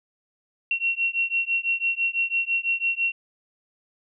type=beating tone pair; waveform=sine; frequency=2728 / 2734 Hz; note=F7 / F7; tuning=-41 / -37 cents; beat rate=6 Hz; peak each=-25 / -25 dBFS; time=0.71-3.12 s; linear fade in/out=2 ms; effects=none